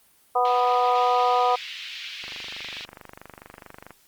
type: harmonic tone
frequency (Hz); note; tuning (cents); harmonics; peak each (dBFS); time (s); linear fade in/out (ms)
246.9; B3; 0; 2 / 3 / 4 / 5; -25 / -21 / -24 / -25; 0.35-1.56; 10
type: band-pass noise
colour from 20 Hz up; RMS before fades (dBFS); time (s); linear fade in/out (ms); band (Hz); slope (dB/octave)
pink; -37; 0.45-2.85; 2; 2300 to 4000; 24
type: click train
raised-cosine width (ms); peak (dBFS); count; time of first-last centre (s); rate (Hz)
0.5; -25; 42; 2.24-3.907; 24.6
effects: white hiss -59 dBFS RMS until 4.07 s + Opus 32 kbps